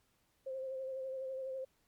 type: tone with vibrato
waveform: sine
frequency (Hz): 527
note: C5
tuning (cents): +12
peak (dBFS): -38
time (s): 0.46-1.65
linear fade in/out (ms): 10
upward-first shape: sine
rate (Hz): 12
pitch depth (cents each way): 28
effects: pink hiss -75 dBFS RMS until 1.87 s + MP3 96 kbps